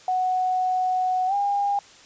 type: tone with pitch glide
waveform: sine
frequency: 740 to 807 Hz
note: F#5 to G#5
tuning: 0 to -50 cents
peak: -20 dBFS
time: 0.08-1.79 s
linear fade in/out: 2 ms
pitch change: +150 cents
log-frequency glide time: 1.27-1.34 s
effects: white hiss -49 dBFS RMS until 2.05 s + resampled to 16000 Hz